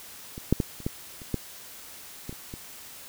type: clicks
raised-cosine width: 3 ms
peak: -24 / -6 / -11 / -29 / -14 / -30 / -13 / -22 / -30 / -24 dBFS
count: 10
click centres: 0.379 / 0.526 / 0.602 / 0.803 / 0.865 / 1.218 / 1.343 / 2.294 / 2.327 / 2.539 s
effects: white hiss -45 dBFS RMS until 3.08 s